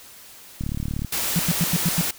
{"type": "click train", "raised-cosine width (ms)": 5, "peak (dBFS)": -15, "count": 17, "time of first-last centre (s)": [0.61, 1.047], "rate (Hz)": 36.6}
{"type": "noise", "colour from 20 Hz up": "white", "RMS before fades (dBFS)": -25, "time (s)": [1.12, 2.11], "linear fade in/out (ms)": 5}
{"type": "tone bursts", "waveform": "sine", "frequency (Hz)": 170, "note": "F3", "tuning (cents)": -46, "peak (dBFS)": -17, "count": 6, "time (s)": [1.36, 2.011], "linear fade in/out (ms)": 0, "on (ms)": 31, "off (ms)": 93}
{"effects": ["white hiss -45 dBFS RMS until 2.18 s"]}